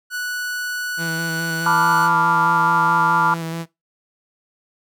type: tone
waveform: 45% pulse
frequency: 1476 Hz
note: F#6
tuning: 5 cents flat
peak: -23 dBFS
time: 0.1-2.1 s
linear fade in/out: 50 ms
type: tone with vibrato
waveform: sawtooth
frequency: 164.81 Hz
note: E3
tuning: in tune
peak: -21 dBFS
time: 0.97-3.66 s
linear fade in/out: 50 ms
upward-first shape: square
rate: 4.7 Hz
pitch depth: 16 cents each way
type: chord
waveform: sine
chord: B half-diminished seventh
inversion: third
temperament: equal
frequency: 880 / 987.8 / 1174.7 / 1396.9 Hz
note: A5 / B5 / D6 / F6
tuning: 0 / 0 / 0 / 0 cents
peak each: -20 dBFS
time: 1.66-3.34 s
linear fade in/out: 2 ms
effects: noise-tail reverb RT60 0.2 s tail -20 dB re dry